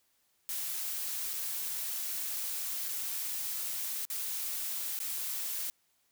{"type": "noise with dropouts", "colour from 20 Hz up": "blue", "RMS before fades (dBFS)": -36, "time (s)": [0.49, 5.7], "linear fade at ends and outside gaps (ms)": 0, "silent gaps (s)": [[1.333, 1.337], [2.884, 2.888], [4.052, 4.101], [4.99, 5.002]], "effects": ["white hiss -73 dBFS RMS until 6.11 s"]}